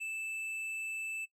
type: tone with tanh clipping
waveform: sine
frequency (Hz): 2637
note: E7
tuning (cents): 0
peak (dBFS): -38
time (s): 0-1.26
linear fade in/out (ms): 20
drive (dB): 11
effects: noise-tail reverb RT60 0.1 s tail -19 dB re dry + low-pass 12000 Hz 12 dB/octave